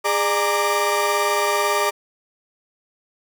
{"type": "tone cluster", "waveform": "30% pulse", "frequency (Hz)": [410.8, 598, 927, 1178], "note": ["G#4", "D5", "A#5", "D6"], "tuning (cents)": [-19, 31, -10, 5], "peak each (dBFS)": -21, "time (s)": [0.04, 1.91], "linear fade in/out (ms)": 20, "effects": []}